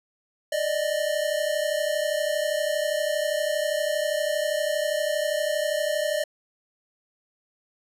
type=tone pair together; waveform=square; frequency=589.5 / 622 Hz; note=D5 / D#5; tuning=+6 / -1 cents; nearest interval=minor second; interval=93 cents; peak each=-27 dBFS; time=0.52-6.24 s; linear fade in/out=5 ms; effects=resampled to 32000 Hz